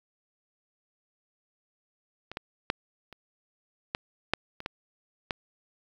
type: clicks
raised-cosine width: 0.3 ms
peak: -23 / -17 / -9 / -29 / -12 / -7 / -24 / -16 / -13 dBFS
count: 9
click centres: 2.316 / 2.371 / 2.701 / 3.127 / 3.949 / 4.336 / 4.604 / 4.661 / 5.308 s
effects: 8-bit